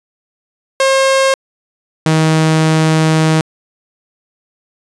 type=tone pair in turn; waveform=sawtooth; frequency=536 / 158.39 Hz; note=C5 / D#3; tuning=+42 / +31 cents; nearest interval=octave + major sixth; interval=2111 cents; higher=first; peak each=-5 dBFS; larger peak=neither; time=0.8-1.34 / 2.06-3.41 s; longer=second; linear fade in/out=2 ms; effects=resampled to 22050 Hz